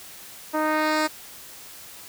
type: tone with low-pass filter sweep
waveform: 10% pulse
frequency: 308.9 Hz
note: D#4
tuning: 12 cents flat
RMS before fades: -23 dBFS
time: 0.53-1.08 s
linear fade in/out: 20 ms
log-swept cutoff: 1000 to 10000 Hz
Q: 0.84
effects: white hiss -43 dBFS RMS until 2.08 s